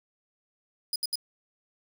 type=tone bursts; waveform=sawtooth; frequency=4972 Hz; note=D#8; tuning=2 cents flat; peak=-24 dBFS; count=3; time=0.93-1.156 s; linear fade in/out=2 ms; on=28 ms; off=71 ms; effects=9-bit